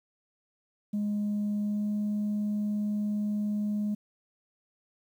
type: tone with pitch glide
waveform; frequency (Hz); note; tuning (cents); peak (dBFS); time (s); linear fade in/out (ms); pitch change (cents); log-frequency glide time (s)
sine; 207.3 to 208.6; G#3 to G#3; -3 to +8; -25; 0.93-3.95; 10; +11; 1.6-1.88
effects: tanh soft clip ceiling -25 dBFS + 10-bit